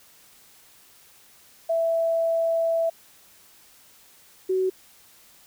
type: tone pair in turn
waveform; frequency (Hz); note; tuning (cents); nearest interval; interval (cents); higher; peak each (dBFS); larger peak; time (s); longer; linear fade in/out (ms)
sine; 661 / 375; E5 / F#4; +5 / +23; minor seventh; 982; first; -20; neither; 1.69-2.9 / 4.49-4.7; first; 10
effects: white hiss -54 dBFS RMS until 5.46 s